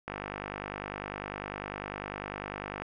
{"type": "click train", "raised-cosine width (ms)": 0.5, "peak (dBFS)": -20, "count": 138, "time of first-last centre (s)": [0.08, 2.82], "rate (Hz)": 50, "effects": []}